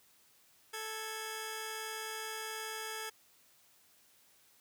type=tone pair together; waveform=10% pulse; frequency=438.8 / 1656.7 Hz; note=A4 / G#6; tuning=-5 / -5 cents; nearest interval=octave + major seventh; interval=2300 cents; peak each=-33 / -35 dBFS; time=0.73-3.1 s; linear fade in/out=10 ms; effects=white hiss -66 dBFS RMS until 4.6 s + high-pass 60 Hz 12 dB/octave